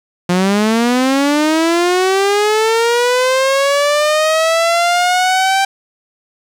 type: linear sweep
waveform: sawtooth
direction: up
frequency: 174.61 to 784 Hz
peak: -7 dBFS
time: 0.29-5.65 s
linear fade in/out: 5 ms
effects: low-pass 9000 Hz 12 dB/octave + 7-bit